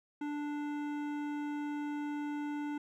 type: tone with hard clipping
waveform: triangle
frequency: 293.7 Hz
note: D4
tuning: in tune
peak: -37 dBFS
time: 0.21-2.78 s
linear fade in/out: 5 ms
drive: 18 dB
effects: none